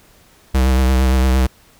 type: tone with vibrato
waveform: square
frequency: 64.9 Hz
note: C2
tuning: 13 cents flat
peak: -12 dBFS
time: 0.54-1.47 s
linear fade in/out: 10 ms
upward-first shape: triangle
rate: 8.7 Hz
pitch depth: 41 cents each way
effects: pink hiss -50 dBFS RMS until 1.79 s